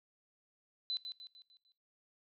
sine tone with echo, 4015 Hz, B7, 28 cents sharp, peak -34 dBFS, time 0.9-0.97 s, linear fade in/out 0 ms, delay 150 ms, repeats 5, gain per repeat -7 dB, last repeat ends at 1.72 s, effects noise-tail reverb RT60 0.4 s tail -20 dB re dry

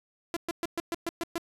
sawtooth tone bursts, 338.8 Hz, E4, 48 cents sharp, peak -25 dBFS, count 8, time 0.34-1.38 s, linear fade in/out 0 ms, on 25 ms, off 120 ms, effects resampled to 32000 Hz

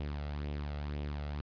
sawtooth tone with flanger, 73.1 Hz, D2, 7 cents flat, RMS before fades -38 dBFS, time 0-1.41 s, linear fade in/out 0 ms, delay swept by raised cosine 0.32 to 1.52 ms, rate 2 Hz, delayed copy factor +0.5, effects resampled to 11025 Hz

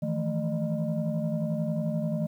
sine tone cluster, 158.4 / 169.7 / 219.7 / 606 Hz, D#3 / F3 / A3 / D#5, +31 / -49 / -2 / -46 cents, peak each -29 / -32 / -30 / -33 dBFS, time 0.02-2.27 s, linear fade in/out 10 ms, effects tanh soft clip ceiling -20 dBFS + 10-bit

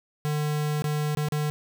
square tone with dropouts, 150 Hz, D3, 37 cents sharp, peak -25 dBFS, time 0.25-1.5 s, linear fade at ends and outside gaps 0 ms, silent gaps 0.821-0.842 / 1.15-1.172 / 1.286-1.322 s, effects none

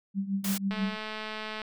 sine tone with tremolo, 196 Hz, G3, in tune, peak -24 dBFS, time 0.14-0.97 s, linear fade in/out 50 ms, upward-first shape triangle, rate 6.1 Hz, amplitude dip 85%
white noise, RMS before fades -34 dBFS, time 0.44-0.58 s, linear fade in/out 5 ms
click train, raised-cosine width 0.3 ms, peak -21 dBFS, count 197, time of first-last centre 0.71-1.617 s, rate 216 Hz
effects none

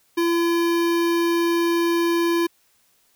square tone with notch filter, 339.4 Hz, F4, 49 cents flat, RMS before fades -20 dBFS, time 0.17-2.47 s, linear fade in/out 10 ms, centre 7600 Hz, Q 1.9, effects white hiss -62 dBFS RMS until 3.15 s

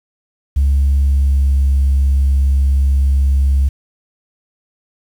sine tone with pitch glide, 69.3 to 68.27 Hz, C#2 to C#2, 0 to -26 cents, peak -8 dBFS, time 0.56-3.69 s, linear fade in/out 10 ms, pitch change -26 cents, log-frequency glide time 0.99-1.61 s, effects tanh soft clip ceiling -7 dBFS + 7-bit

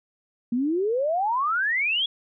sine exponential sweep, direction up, 230 to 3399 Hz, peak -21 dBFS, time 0.52-2.06 s, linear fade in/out 5 ms, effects none

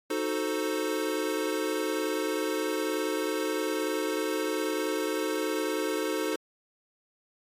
square chord, D# diminished seventh, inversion none, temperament equal, 311.1 / 370 / 440 / 523.3 Hz, D#4 / F#4 / A4 / C5, 0 / 0 / 0 / 0 cents, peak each -33 / -35 / -33 / -36 dBFS, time 0.1-6.36 s, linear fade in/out 5 ms, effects AAC 48 kbps

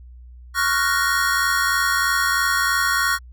square chord, Gb major seventh, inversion second, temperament equal, 1108.7 / 1396.9 / 1480 / 1864.7 Hz, Db6 / F6 / Gb6 / Bb6, 0 / 0 / 0 / 0 cents, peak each -24 dBFS, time 0.54-3.19 s, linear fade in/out 50 ms, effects added 61 Hz sine -39 dBFS peak until 3.32 s

